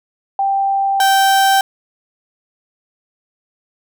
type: tone pair in turn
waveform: sine / 35% pulse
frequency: 786 / 779.2 Hz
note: G5 / G5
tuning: +4 / -11 cents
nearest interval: unison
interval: 15 cents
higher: first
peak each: -13 / -8 dBFS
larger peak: second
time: 0.39-1 / 1-1.61 s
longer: neither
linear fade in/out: 2 ms
effects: none